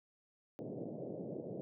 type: band-pass noise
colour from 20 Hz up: white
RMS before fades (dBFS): -44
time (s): 0.59-1.61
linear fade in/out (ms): 0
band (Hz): 120 to 590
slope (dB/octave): 48
effects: none